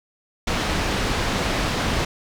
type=low-pass noise; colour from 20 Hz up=pink; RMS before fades=-23 dBFS; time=0.47-2.05 s; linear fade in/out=5 ms; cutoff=4900 Hz; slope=12 dB/octave; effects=none